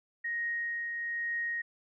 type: tone with tremolo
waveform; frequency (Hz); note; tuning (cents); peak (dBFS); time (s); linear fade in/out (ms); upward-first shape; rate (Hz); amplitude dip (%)
sine; 1873; A#6; +8; -30; 0.24-1.62; 10; triangle; 1.1; 35
effects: none